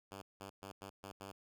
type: tone bursts at uneven times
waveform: 5% pulse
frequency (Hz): 98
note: G2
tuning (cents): 0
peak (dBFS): -36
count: 6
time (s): 0.11-0.22 / 0.4-0.5 / 0.62-0.72 / 0.81-0.9 / 1.03-1.12 / 1.2-1.32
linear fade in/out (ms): 10
effects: none